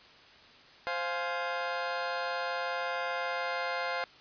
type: chord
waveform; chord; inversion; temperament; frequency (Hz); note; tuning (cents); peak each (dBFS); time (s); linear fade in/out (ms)
20% pulse; F minor; second; just; 523.8 / 698.5 / 838.1; C5 / F5 / Ab5; +2 / 0 / +16; -30 / -30 / -34; 0.87-4.04; 0
effects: white hiss -55 dBFS RMS until 4.2 s + resampled to 11025 Hz